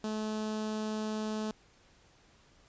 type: tone with notch filter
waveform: sawtooth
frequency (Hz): 215.6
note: A3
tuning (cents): -35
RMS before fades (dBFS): -35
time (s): 0.04-1.51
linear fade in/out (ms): 2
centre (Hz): 2100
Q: 1.5
effects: pink hiss -63 dBFS RMS until 2.68 s + resampled to 16000 Hz